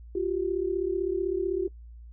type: tone pair together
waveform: sine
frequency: 350.7 / 386.5 Hz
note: F4 / G4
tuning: +7 / -24 cents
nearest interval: major second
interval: 169 cents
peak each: -28 dBFS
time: 0.15-1.68 s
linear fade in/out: 5 ms
effects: noise-tail reverb RT60 0.1 s tail -21 dB re dry + added 58 Hz sine -43 dBFS peak until 2.12 s